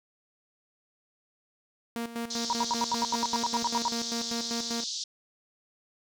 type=tone with tremolo; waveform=sawtooth; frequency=233.1 Hz; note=A#3; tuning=in tune; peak=-27 dBFS; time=1.96-4.84 s; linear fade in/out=0 ms; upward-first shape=square; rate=5.1 Hz; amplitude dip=70%
type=band-pass noise; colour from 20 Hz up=white; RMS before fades=-35 dBFS; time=2.3-5.04 s; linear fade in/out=5 ms; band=3600 to 6300 Hz; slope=48 dB/octave
type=tone bursts; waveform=sine; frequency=953 Hz; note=A#5; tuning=38 cents sharp; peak=-24 dBFS; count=14; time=2.5-3.881 s; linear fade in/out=0 ms; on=29 ms; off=75 ms
effects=none